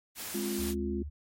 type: noise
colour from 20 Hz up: white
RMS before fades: -39 dBFS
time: 0.15-0.75 s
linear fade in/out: 50 ms
type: chord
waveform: sine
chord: F minor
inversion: first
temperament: equal with one note detuned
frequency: 207.7 / 265.1 / 349.2 Hz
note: Ab3 / C4 / F4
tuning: 0 / +23 / 0 cents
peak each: -34 / -39 / -34 dBFS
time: 0.34-1.03 s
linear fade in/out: 10 ms
type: tone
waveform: sine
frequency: 73.42 Hz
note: D2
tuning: in tune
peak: -36 dBFS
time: 0.58-1.1 s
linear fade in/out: 20 ms
effects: MP3 64 kbps